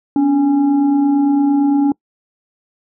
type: tone with frequency modulation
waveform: sine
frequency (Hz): 284.4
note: C#4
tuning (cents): +45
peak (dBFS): -10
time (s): 0.16-1.92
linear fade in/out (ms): 2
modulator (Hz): 540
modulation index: 0.4
effects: noise-tail reverb RT60 0.1 s tail -25 dB re dry